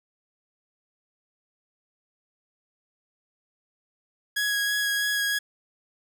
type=tone with vibrato; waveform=sawtooth; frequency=1661.2 Hz; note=G#6; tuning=in tune; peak=-20 dBFS; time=4.36-5.39 s; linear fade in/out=10 ms; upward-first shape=sine; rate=3.1 Hz; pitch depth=12 cents each way; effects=none